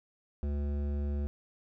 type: tone with hard clipping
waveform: triangle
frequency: 72 Hz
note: D2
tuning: 34 cents flat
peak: -32 dBFS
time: 0.43-1.27 s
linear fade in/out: 0 ms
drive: 17 dB
effects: none